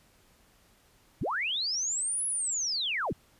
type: linear two-way sweep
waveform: sine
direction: up then down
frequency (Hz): 50 to 10548 to 50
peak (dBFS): -28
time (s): 1.21-3.13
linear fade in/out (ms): 5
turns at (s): 2.26
effects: pink hiss -63 dBFS RMS until 3.39 s + resampled to 32000 Hz